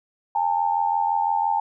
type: tone pair together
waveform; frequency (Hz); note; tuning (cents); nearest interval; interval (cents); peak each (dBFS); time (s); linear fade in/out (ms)
sine; 814 / 899.9; G#5 / A5; -35 / +39; major second; 174; -22; 0.35-1.6; 5
effects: none